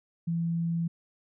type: tone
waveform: sine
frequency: 167.7 Hz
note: E3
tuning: 30 cents sharp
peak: -26 dBFS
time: 0.27-0.88 s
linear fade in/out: 10 ms
effects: none